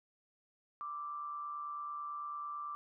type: tone with amplitude modulation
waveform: sine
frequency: 1174.7 Hz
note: D6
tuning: in tune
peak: -37 dBFS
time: 0.81-2.75 s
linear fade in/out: 0 ms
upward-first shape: sine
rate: 149 Hz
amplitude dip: 45%
effects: none